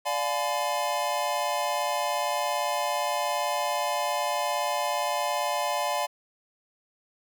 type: chord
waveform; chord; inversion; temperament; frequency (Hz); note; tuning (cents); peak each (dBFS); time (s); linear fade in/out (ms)
square; D diminished seventh; none; just; 587.3 / 704.8 / 845.8 / 1014.9; D5 / F5 / Ab5 / Cb6; 0 / +16 / +31 / +47; -32; 0.05-6.07; 20
effects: none